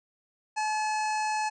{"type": "harmonic tone", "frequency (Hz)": 858, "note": "A5", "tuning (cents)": -44, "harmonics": [1, 2, 3, 5, 6, 7, 8, 9, 10], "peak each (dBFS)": [-27, -37, -37, -43, -47, -44, -46, -50, -49], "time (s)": [0.56, 1.5], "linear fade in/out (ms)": 20, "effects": []}